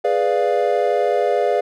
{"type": "chord", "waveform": "triangle", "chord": "G# diminished seventh", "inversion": "none", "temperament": "equal", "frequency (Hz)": [415.3, 493.9, 587.3, 698.5], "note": ["G#4", "B4", "D5", "F5"], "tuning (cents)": [0, 0, 0, 0], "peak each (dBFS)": -19, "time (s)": [0.04, 1.61], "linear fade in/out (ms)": 10, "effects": []}